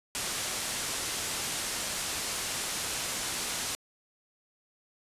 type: low-pass noise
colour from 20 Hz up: white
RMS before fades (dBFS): -34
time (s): 0.15-3.75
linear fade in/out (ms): 0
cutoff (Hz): 10000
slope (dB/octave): 24
effects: resampled to 32000 Hz